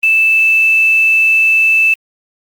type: tone with quantisation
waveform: sine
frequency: 2637 Hz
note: E7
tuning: in tune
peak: -7 dBFS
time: 0.03-1.94 s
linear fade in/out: 5 ms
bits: 5
effects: Opus 32 kbps